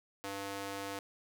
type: tone with high-pass filter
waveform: square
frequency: 99 Hz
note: G2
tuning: 18 cents sharp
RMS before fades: -41 dBFS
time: 0.24-0.99 s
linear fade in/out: 0 ms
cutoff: 410 Hz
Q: 0.76
effects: none